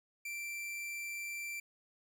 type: tone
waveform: 45% pulse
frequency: 2349 Hz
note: D7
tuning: in tune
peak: -39 dBFS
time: 0.25-1.6 s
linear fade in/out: 5 ms
effects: none